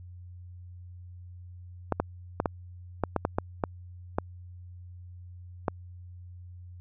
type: clicks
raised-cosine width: 1 ms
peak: -11 dBFS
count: 11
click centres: 1.923 / 2 / 2.401 / 2.458 / 3.037 / 3.163 / 3.251 / 3.385 / 3.638 / 4.185 / 5.682 s
effects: added 89 Hz sine -43 dBFS peak until 6.8 s